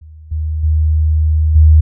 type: tone with level steps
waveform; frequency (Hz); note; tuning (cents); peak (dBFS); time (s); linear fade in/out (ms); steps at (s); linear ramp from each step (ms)
sine; 77.78; D#2; 0; -33 / -15 / -9 / -3; 0.01-1.81; 10; 0.31 / 0.63 / 1.55; 10
effects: none